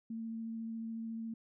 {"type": "tone with vibrato", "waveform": "sine", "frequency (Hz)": 226, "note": "A3", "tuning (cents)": 47, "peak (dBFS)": -38, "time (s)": [0.1, 1.34], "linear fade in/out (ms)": 5, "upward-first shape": "sine", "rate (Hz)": 14, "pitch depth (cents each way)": 10, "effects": []}